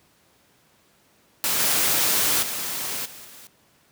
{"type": "noise with level steps", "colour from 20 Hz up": "white", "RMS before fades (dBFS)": [-23, -21, -29, -42, -45], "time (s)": [1.44, 3.47], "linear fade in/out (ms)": 0, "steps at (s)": [1.59, 2.42, 3.05, 3.24], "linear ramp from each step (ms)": 10, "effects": ["pink hiss -60 dBFS RMS until 3.91 s", "high-pass 100 Hz 12 dB/octave"]}